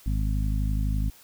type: harmonic tone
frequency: 51.91 Hz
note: G#1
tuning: in tune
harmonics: 1 / 2 / 3 / 4 / 5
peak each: -24 / -30 / -34 / -36 / -38 dBFS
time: 0.06-1.1 s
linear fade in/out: 5 ms
effects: white hiss -53 dBFS RMS until 1.23 s